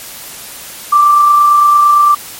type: tone with amplitude modulation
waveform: sine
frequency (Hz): 1174.7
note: D6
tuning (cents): 0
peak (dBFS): -3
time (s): 0.92-2.15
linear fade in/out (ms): 10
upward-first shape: sine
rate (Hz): 28.8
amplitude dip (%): 25
effects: white hiss -29 dBFS RMS until 2.39 s + MP3 64 kbps